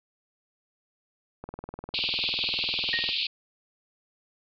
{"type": "click train", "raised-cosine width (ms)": 1, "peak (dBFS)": -24, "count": 34, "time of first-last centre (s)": [1.44, 3.09], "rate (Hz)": 20}
{"type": "band-pass noise", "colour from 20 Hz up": "white", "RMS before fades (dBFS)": -29, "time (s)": [1.94, 3.27], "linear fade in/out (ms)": 5, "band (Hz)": [2400, 4600], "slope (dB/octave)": 96}
{"type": "tone with exponential decay", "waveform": "sine", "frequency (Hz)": 1864.7, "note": "A#6", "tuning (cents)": 0, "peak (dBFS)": -23, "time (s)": [2.93, 3.2], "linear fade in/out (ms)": 2, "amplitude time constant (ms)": 57}
{"effects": []}